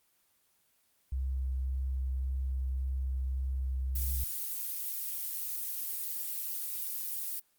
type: tone with vibrato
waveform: sine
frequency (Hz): 65.41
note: C2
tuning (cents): 0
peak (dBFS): -30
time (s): 1.12-4.24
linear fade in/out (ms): 5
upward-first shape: sine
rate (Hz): 1.8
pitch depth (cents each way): 10
type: noise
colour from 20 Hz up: violet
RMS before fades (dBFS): -36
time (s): 3.95-7.4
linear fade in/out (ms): 10
effects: white hiss -71 dBFS RMS until 7.58 s + Opus 24 kbps